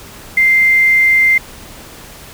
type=tone with quantisation; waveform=sine; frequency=2090 Hz; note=C7; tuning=2 cents flat; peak=-7 dBFS; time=0.37-1.38 s; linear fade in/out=5 ms; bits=5; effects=pink hiss -35 dBFS RMS until 2.33 s